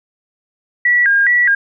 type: tone with vibrato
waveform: sine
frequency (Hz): 1773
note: A6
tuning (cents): +13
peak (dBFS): -9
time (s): 0.85-1.55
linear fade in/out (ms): 5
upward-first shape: square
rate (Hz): 2.4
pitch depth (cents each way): 160
effects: none